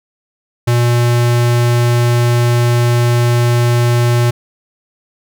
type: tone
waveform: square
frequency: 120 Hz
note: B2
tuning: 49 cents flat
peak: -10 dBFS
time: 0.67-4.31 s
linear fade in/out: 10 ms
effects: none